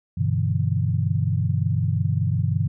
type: chord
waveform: sine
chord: E minor seventh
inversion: first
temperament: equal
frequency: 98 / 123.47 / 146.83 / 164.81 Hz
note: G2 / B2 / D3 / E3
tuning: 0 / 0 / 0 / 0 cents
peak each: -23 / -24 / -26 / -27 dBFS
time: 0.17-2.68 s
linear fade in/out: 10 ms
effects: none